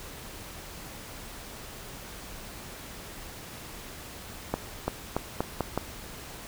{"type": "accelerating click train", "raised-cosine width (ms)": 1, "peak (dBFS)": -12, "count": 6, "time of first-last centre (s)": [4.54, 5.776], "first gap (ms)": 340, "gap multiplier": 0.84, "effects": ["pink hiss -43 dBFS RMS until 6.47 s"]}